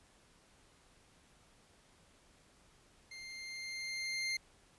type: tone with level ramp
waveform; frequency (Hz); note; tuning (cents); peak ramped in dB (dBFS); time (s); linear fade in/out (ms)
25% pulse; 2104; C7; +9; -44 to -30; 3.11-4.37; 5
effects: pink hiss -66 dBFS RMS until 4.78 s + resampled to 24000 Hz